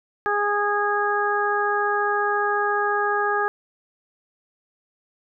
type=harmonic tone; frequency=411.9 Hz; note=G#4; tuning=14 cents flat; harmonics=1 / 2 / 3 / 4; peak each=-25 / -25 / -25 / -25 dBFS; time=0.26-3.48 s; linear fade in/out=0 ms; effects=none